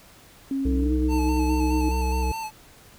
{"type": "tone with pitch glide", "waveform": "sine", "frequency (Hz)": [271.4, 310], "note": ["C#4", "D#4"], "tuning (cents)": [-36, -6], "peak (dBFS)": -23, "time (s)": [0.51, 1.89], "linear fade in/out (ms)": 2, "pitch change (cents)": 230, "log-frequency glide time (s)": [0.77, 0.92]}
{"type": "harmonic tone", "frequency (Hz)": 63.7, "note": "C2", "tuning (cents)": -46, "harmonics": [1, 3, 5, 7], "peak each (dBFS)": [-22, -36, -36, -33], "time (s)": [0.65, 2.32], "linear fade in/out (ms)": 5}
{"type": "tone with vibrato", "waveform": "square", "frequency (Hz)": 880, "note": "A5", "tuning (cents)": 0, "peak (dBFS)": -30, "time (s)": [1.08, 2.51], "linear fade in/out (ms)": 50, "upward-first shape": "square", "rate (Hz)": 4.8, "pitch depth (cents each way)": 30}
{"effects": ["pink hiss -51 dBFS RMS until 2.98 s"]}